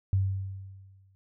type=tone with exponential decay; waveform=sine; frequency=96.4 Hz; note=G2; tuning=28 cents flat; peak=-20 dBFS; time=0.13-1.15 s; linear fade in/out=0 ms; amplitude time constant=220 ms; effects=none